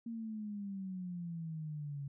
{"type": "exponential sweep", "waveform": "sine", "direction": "down", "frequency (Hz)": [233.1, 138.59], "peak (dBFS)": -39, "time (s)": [0.06, 2.08], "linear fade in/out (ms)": 5, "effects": []}